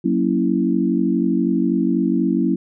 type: chord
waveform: sine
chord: F# dominant seventh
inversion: none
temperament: equal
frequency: 185 / 233.1 / 277.2 / 329.6 Hz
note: F#3 / A#3 / C#4 / E4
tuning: 0 / 0 / 0 / 0 cents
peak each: -21 dBFS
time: 0.04-2.56 s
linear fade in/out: 10 ms
effects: none